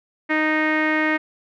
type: tone with low-pass filter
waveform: sawtooth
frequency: 310 Hz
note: D#4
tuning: 6 cents flat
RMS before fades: -20 dBFS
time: 0.29-1.18 s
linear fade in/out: 20 ms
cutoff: 2000 Hz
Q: 6.9
effects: none